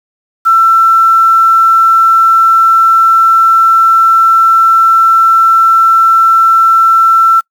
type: tone with quantisation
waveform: sine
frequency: 1340 Hz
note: E6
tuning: 28 cents sharp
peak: -3 dBFS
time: 0.45-7.41 s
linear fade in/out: 20 ms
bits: 5
effects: noise-tail reverb RT60 0.1 s tail -25 dB re dry